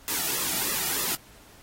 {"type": "noise with flanger", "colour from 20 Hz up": "white", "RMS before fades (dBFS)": -28, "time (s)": [0.08, 1.15], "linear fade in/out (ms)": 0, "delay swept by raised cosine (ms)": [1.3, 1.92], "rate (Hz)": 3.2, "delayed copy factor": -0.65, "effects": ["pink hiss -53 dBFS RMS until 1.62 s", "AAC 48 kbps"]}